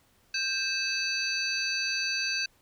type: tone cluster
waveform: sine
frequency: 1581 / 2610 / 3972 / 4587 / 6040 Hz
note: G6 / E7 / B7 / D8 / F#8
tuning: +14 / -18 / +9 / -42 / +35 cents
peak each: -34 / -31 / -39 / -31 / -37 dBFS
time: 0.34-2.46 s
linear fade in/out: 5 ms
effects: tanh soft clip ceiling -17 dBFS + pink hiss -65 dBFS RMS until 2.61 s